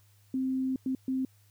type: tone bursts at uneven times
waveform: sine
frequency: 261.6 Hz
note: C4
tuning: in tune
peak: -27 dBFS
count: 3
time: 0.34-0.76 / 0.86-0.95 / 1.08-1.25 s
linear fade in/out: 2 ms
effects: added 102 Hz sine -60 dBFS peak until 1.5 s + white hiss -67 dBFS RMS until 1.5 s